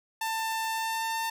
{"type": "tone with pitch glide", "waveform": "sawtooth", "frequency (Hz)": [892, 900.8], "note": ["A5", "A5"], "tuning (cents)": [23, 40], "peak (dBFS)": -25, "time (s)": [0.21, 1.3], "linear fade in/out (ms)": 5, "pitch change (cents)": 17, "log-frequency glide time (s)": [0.69, 1.1], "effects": []}